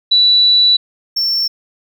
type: tone pair in turn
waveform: sine / triangle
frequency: 3950 / 5421 Hz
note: B7 / E8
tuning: 0 / +48 cents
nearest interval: perfect fourth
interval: 548 cents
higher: second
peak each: -7 / -12 dBFS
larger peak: first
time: 0.11-0.77 / 1.16-1.48 s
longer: first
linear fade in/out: 10 ms
effects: none